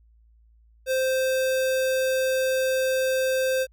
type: tone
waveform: square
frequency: 522 Hz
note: C5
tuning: 4 cents flat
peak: -22 dBFS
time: 0.86-3.67 s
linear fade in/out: 50 ms
effects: added 56 Hz sine -54 dBFS peak until 3.72 s